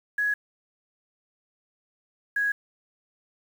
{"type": "tone pair in turn", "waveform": "sine", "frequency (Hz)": [1675, 1658.6], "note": ["G#6", "G#6"], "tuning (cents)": [14, -3], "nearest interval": "unison", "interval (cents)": 17, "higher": "first", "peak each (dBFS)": -22, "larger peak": "neither", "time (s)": [[0.18, 0.34], [2.36, 2.52]], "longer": "neither", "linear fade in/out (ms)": 5, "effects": ["8-bit"]}